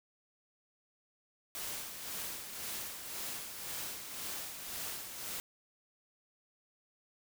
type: noise with tremolo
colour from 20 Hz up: white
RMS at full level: -40 dBFS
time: 1.55-5.4 s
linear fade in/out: 0 ms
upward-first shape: sine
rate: 1.9 Hz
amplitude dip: 50%
effects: none